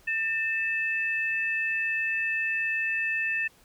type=tone pair together; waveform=sine; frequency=1798.7 / 2620 Hz; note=A6 / E7; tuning=+38 / -11 cents; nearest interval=perfect fifth; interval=651 cents; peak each=-28 dBFS; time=0.07-3.48 s; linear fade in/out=10 ms; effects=pink hiss -59 dBFS RMS until 3.64 s